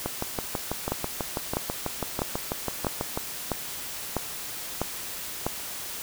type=two click trains; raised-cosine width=1 ms; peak=-13 / -11 dBFS; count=20 / 8; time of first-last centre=0.06-3.175 / 0.92-5.465 s; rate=6.1 / 1.54 Hz; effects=white hiss -36 dBFS RMS until 6.02 s